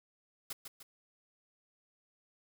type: noise with echo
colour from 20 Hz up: white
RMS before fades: -40 dBFS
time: 0.5-0.53 s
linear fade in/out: 5 ms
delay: 150 ms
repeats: 2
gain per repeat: -6 dB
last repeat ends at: 0.83 s
effects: none